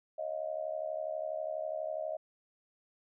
sine tone with amplitude modulation, 629 Hz, D#5, 19 cents sharp, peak -30 dBFS, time 0.18-2.17 s, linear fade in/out 10 ms, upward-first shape sine, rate 72.2 Hz, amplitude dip 90%, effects none

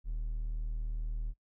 triangle tone, 38.89 Hz, D#1, in tune, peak -30 dBFS, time 0.04-1.34 s, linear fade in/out 50 ms, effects noise-tail reverb RT60 0.1 s tail -22 dB re dry + tanh soft clip ceiling -26 dBFS

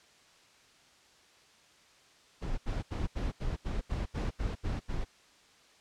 brown noise bursts, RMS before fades -33 dBFS, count 11, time 2.41-5.05 s, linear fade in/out 20 ms, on 170 ms, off 77 ms, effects white hiss -61 dBFS RMS until 5.8 s + low-pass 6000 Hz 12 dB/octave

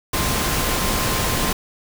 sine tone in noise, 1046.5 Hz, C6, in tune, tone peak -30 dBFS, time 0.13-1.53 s, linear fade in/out 5 ms, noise pink, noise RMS -21 dBFS, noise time 0.13-1.53 s, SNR -12 dB, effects none

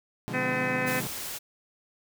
30% pulse chord, B diminished seventh, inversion none, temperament equal, 123.47 / 146.83 / 174.61 / 207.7 Hz, B2 / D3 / F3 / Ab3, 0 / 0 / 0 / 0 cents, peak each -36 dBFS, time 0.28-1.07 s, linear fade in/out 0 ms
harmonic tone, 254.8 Hz, C4, 46 cents flat, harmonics 1 / 2 / 3 / 4 / 5 / 6 / 7 / 8 / 9 / 10, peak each -34 / -32 / -37 / -38 / -40 / -36 / -33 / -35 / -41 / -35 dBFS, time 0.33-1.01 s, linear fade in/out 20 ms
white noise, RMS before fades -36 dBFS, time 0.86-1.39 s, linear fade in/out 20 ms
effects none

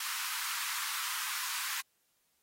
pink high-pass noise, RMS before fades -37 dBFS, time 0-1.81 s, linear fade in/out 5 ms, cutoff 1000 Hz, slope 48 dB/octave, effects white hiss -75 dBFS RMS until 2.42 s + AAC 48 kbps

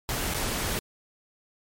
pink noise with dropouts, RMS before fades -29 dBFS, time 0.09-0.79 s, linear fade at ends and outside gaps 0 ms, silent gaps 0.338-0.345 s, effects MP3 64 kbps

